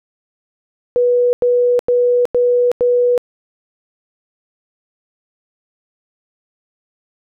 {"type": "tone bursts", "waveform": "sine", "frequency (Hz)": 488.7, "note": "B4", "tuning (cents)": -18, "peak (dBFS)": -10, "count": 5, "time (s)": [0.96, 3.178], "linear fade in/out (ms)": 0, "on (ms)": 370, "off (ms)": 92, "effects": []}